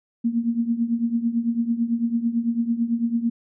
sine tone with tremolo, 233.1 Hz, A#3, in tune, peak -16 dBFS, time 0.24-3.3 s, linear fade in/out 10 ms, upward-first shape triangle, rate 9 Hz, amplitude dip 85%, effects none

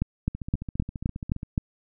two click trains, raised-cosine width 5 ms, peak -21 / -11 dBFS, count 17 / 7, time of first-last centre 0.35-1.431 / 0.02-1.578 s, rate 14.8 / 3.85 Hz, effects none

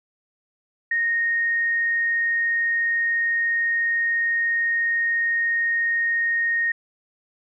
sine tone, 1857 Hz, A#6, 7 cents flat, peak -19 dBFS, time 0.91-6.72 s, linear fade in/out 5 ms, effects none

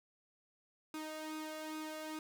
sawtooth tone with flanger, 311.1 Hz, D#4, in tune, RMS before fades -44 dBFS, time 0.94-2.19 s, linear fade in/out 2 ms, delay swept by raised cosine 0.79 to 1.48 ms, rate 2.4 Hz, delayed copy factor +0.6, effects none

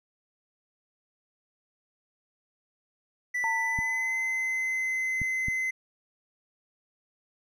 triangle tone with pitch glide, 1975.5 to 2051 Hz, B6 to C7, 0 to -35 cents, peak -25 dBFS, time 3.34-5.71 s, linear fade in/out 10 ms, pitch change +65 cents, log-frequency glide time 3.57-4.16 s
sine tone with exponential decay, 906 Hz, A#5, 50 cents flat, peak -27 dBFS, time 3.44-5.15 s, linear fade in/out 0 ms, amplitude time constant 370 ms
clicks, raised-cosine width 5 ms, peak -22 dBFS, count 3, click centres 3.789 / 5.217 / 5.484 s
effects none

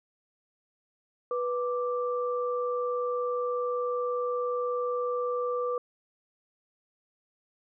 sine tone pair together, 491.3 / 1174.7 Hz, B4 / D6, -9 / 0 cents, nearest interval octave + minor third, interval 1509 cents, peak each -28 / -33 dBFS, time 1.31-5.78 s, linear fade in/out 2 ms, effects none

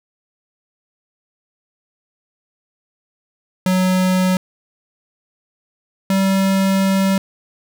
square tone pair in turn, 185 / 193.09 Hz, F#3 / G3, 0 / -26 cents, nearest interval minor second, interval 74 cents, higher second, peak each -14 dBFS, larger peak neither, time 3.66-4.37 / 6.1-7.18 s, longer second, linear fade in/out 2 ms, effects none

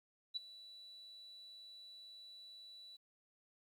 sine tone with ADSR envelope, 3951 Hz, B7, in tune, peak -35 dBFS, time 0.34-2.97 s, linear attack 24 ms, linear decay 16 ms, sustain -18 dB, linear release 14 ms, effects 12-bit

